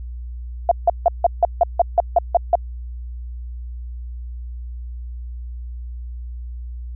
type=tone bursts; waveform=sine; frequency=690 Hz; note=F5; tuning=21 cents flat; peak=-9 dBFS; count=11; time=0.69-2.554 s; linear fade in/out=2 ms; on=24 ms; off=160 ms; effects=added 60 Hz sine -28 dBFS peak until 6.95 s